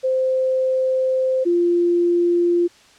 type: tone pair in turn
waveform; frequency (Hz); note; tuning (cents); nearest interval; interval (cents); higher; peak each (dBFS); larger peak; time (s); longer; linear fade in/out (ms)
sine; 520 / 347.1; C5 / F4; -11 / -11; perfect fifth; 700; first; -16 / -14; second; 0.03-1.45 / 1.45-2.68; first; 20
effects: white hiss -50 dBFS RMS until 2.98 s + low-pass 6000 Hz 12 dB/octave